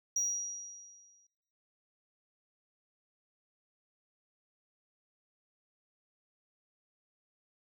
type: tone with exponential decay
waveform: sine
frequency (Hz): 5750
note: F8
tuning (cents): +50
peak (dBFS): -25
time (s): 0.16-1.27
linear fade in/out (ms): 5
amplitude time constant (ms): 240
effects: noise-tail reverb RT60 1.0 s tail -23 dB re dry + tanh soft clip ceiling -26 dBFS